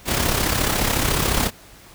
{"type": "noise with amplitude modulation", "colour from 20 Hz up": "pink", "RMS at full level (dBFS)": -18, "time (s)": [0.05, 1.51], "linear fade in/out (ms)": 50, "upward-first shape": "sine", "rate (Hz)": 34.1, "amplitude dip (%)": 55, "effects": ["pink hiss -46 dBFS RMS until 1.94 s"]}